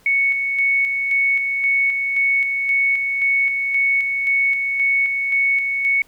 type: tone with tremolo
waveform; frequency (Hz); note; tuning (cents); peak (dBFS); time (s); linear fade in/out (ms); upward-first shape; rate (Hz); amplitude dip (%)
sine; 2217; C#7; 0; -14; 0.06-6.02; 2; square; 1.9; 40
effects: pink hiss -54 dBFS RMS until 6.07 s